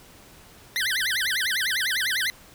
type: tone with vibrato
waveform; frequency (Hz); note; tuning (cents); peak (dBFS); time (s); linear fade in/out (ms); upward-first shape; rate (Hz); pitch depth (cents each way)
25% pulse; 1774; A6; +14; -19; 0.76-2.3; 0; sine; 10; 290
effects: pink hiss -50 dBFS RMS until 2.54 s